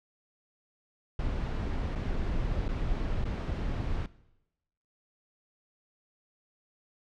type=noise with dropouts; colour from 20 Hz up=brown; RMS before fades=-31 dBFS; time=1.19-4.06 s; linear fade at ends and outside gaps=2 ms; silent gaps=1.952-1.956 / 2.681-2.689 / 3.242-3.253 s; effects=noise-tail reverb RT60 0.9 s tail -19 dB re dry + low-pass 4000 Hz 12 dB/octave